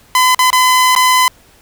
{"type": "tone with dropouts", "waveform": "sawtooth", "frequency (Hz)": 1014, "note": "B5", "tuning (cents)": 45, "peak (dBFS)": -4, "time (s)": [0.15, 1.28], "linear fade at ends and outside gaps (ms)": 1, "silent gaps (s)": [[0.347, 0.391], [0.503, 0.529], [0.951, 0.962]], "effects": ["pink hiss -47 dBFS RMS until 1.61 s"]}